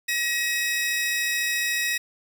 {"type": "tone pair together", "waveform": "sawtooth", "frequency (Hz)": [1904, 2550], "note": ["A#6", "D#7"], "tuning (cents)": [36, 42], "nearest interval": "perfect fourth", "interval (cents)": 506, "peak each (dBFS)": [-21, -25], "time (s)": [0.08, 1.98], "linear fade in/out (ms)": 10, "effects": ["8-bit"]}